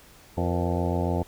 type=harmonic tone with a mistuned harmonic; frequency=87.31 Hz; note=F2; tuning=in tune; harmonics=1 / 2 / 3 / 4 / 5 / 6 / 7 / 8 / 9 / 10; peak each=-27 / -30 / -32 / -33 / -34 / -35 / -35 / -36 / -37 / -37 dBFS; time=0.37-1.23 s; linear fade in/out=5 ms; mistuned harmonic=5; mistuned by=+95 cents; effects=pink hiss -52 dBFS RMS until 1.27 s